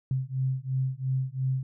sine beating tone pair, 130 / 132.9 Hz, C3 / C3, -11 / +27 cents, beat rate 2.9 Hz, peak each -29 dBFS, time 0.11-1.63 s, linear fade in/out 2 ms, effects none

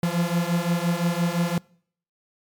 45% pulse beating tone pair, 169.3 / 175.1 Hz, E3 / F3, +46 / +5 cents, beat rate 5.8 Hz, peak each -24 dBFS, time 0.03-1.58 s, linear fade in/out 2 ms, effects noise-tail reverb RT60 0.6 s tail -26 dB re dry + MP3 96 kbps

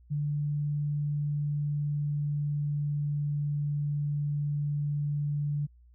sine tone with pitch glide, 146.83 to 145.98 Hz, D3 to D3, 0 to -10 cents, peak -27 dBFS, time 0.1-5.67 s, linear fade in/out 20 ms, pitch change -10 cents, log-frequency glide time 0.72-3.63 s, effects added 60 Hz sine -54 dBFS peak until 5.94 s

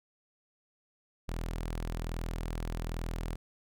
sawtooth tone, 41.2 Hz, E1, in tune, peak -30 dBFS, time 1.28-3.36 s, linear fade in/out 10 ms, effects none

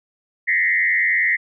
sine tone with frequency modulation, 1975.5 Hz, B6, in tune, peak -15 dBFS, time 0.47-1.37 s, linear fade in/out 20 ms, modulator 89.4 Hz, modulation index 1.8, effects none

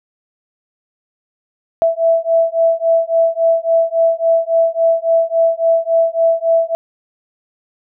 sine beating tone pair, 659.3 / 662.9 Hz, E5 / E5, 0 / +10 cents, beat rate 3.6 Hz, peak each -14 dBFS, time 1.82-6.75 s, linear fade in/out 0 ms, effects none

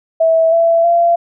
sine tone with pitch steps, 652 / 668 / 684.4 Hz, E5 / E5 / F5, -19 / +23 / -35 cents, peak -8 dBFS, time 0.2-1.16 s, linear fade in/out 10 ms, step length 320 ms, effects none

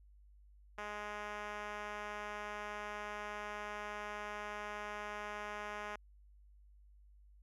5% pulse tone with band-pass filter, 208.3 Hz, G#3, 5 cents sharp, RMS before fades -44 dBFS, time 0.78-5.96 s, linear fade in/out 2 ms, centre 940 Hz, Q 0.58, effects added 50 Hz sine -59 dBFS peak until 7.42 s

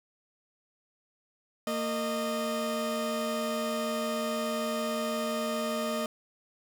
30% pulse tone pair together, 229.3 / 616 Hz, A#3 / D#5, -28 / -17 cents, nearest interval octave + perfect fourth, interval 1711 cents, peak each -30 / -29 dBFS, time 1.67-6.06 s, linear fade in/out 2 ms, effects none

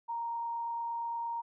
sine tone with frequency modulation, 932.3 Hz, A#5, in tune, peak -33 dBFS, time 0.08-1.42 s, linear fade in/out 20 ms, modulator 28.7 Hz, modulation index 0.24, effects none

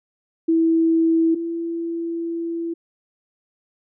sine tone pair in turn, 327.4 / 334.9 Hz, E4 / E4, -12 / +27 cents, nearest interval unison, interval 39 cents, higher second, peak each -14 / -23 dBFS, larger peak first, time 0.48-1.35 / 1.35-2.74 s, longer second, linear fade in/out 10 ms, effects none

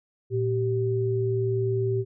sine tone pair together, 115.12 / 387.2 Hz, A#2 / G4, -21 / -21 cents, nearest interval octave + major sixth, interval 2100 cents, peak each -25 dBFS, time 0.3-2.05 s, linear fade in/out 50 ms, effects none

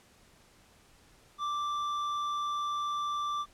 sine tone with hard clipping, 1174.7 Hz, D6, in tune, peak -32 dBFS, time 1.38-3.46 s, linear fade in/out 50 ms, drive 7 dB, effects pink hiss -61 dBFS RMS until 3.53 s + low-pass 11000 Hz 12 dB/octave

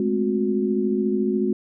sine tone cluster, 210 / 224 / 260.6 / 363.6 Hz, G#3 / A3 / C4 / F#4, +19 / +31 / -7 / -30 cents, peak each -23 / -31 / -26 / -23 dBFS, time 0-1.53 s, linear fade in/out 2 ms, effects none

